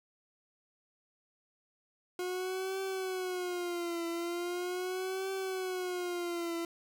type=tone with vibrato; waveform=40% pulse; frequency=360 Hz; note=F#4; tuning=47 cents flat; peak=-33 dBFS; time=2.19-6.65 s; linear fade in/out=2 ms; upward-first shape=triangle; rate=0.4 Hz; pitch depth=120 cents each way; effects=none